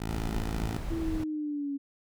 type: tone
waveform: 10% pulse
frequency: 55 Hz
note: A1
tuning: in tune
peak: -24 dBFS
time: 0-0.78 s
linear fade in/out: 5 ms
type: noise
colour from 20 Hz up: brown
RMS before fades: -34 dBFS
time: 0.09-1.24 s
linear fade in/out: 5 ms
type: linear sweep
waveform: sine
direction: down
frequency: 333 to 277.2 Hz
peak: -30 dBFS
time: 0.9-1.78 s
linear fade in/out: 20 ms
effects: none